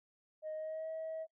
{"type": "tone with pitch glide", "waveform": "sine", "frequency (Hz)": [622.3, 640.9], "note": ["D#5", "E5"], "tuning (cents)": [0, -49], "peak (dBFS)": -37, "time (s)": [0.42, 1.27], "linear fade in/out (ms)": 50, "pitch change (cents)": 51, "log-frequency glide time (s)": [0.54, 0.89], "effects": ["noise-tail reverb RT60 0.1 s tail -24 dB re dry", "tanh soft clip ceiling -36 dBFS"]}